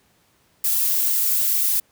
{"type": "noise with flanger", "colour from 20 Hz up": "violet", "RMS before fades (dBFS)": -20, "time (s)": [0.64, 1.8], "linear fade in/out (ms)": 5, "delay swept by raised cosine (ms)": [1.2, 7.2], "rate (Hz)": 2, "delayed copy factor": -0.85, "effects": ["pink hiss -61 dBFS RMS until 1.91 s", "high-pass 60 Hz 12 dB/octave"]}